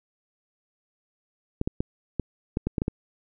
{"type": "clicks", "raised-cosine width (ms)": 3, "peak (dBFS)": -12, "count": 9, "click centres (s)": [1.614, 1.675, 1.805, 2.197, 2.571, 2.67, 2.782, 2.819, 2.881], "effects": []}